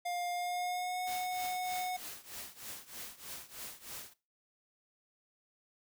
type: tone with pitch glide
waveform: square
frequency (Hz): 706 to 732.2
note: F5 to F#5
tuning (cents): +19 to -18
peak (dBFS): -35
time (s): 0.05-1.97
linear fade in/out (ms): 10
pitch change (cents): +63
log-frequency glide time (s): 0.32-1.05
type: noise with tremolo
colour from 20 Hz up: white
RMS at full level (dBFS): -43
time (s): 1.06-4.14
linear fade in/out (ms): 20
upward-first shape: triangle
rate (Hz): 3.2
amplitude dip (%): 90
effects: noise-tail reverb RT60 0.3 s tail -19 dB re dry